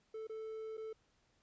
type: tone with dropouts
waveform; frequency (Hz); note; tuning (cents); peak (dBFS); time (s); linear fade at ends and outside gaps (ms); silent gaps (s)
triangle; 440; A4; 0; -40; 0.14-0.93; 5; 0.271-0.295 / 0.771-0.777
effects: pink hiss -75 dBFS RMS until 1.42 s + resampled to 16000 Hz